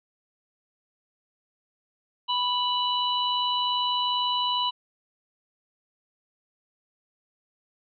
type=harmonic tone; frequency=987.8 Hz; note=B5; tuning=in tune; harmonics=1 / 3 / 4; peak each=-26 / -27 / -31 dBFS; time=2.28-4.71 s; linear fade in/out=20 ms; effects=none